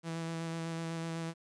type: tone with vibrato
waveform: sawtooth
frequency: 164.81 Hz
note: E3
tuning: in tune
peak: -32 dBFS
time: 0.03-1.34 s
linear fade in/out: 50 ms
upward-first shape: square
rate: 8 Hz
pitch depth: 11 cents each way
effects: resampled to 22050 Hz + 11-bit